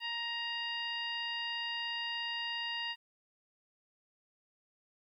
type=harmonic tone with a mistuned harmonic; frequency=937 Hz; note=A#5; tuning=9 cents sharp; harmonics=1 / 2 / 3 / 4 / 5; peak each=-44 / -40 / -38 / -47 / -46 dBFS; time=0-2.96 s; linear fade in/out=50 ms; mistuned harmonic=5; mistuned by=+34 cents; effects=12-bit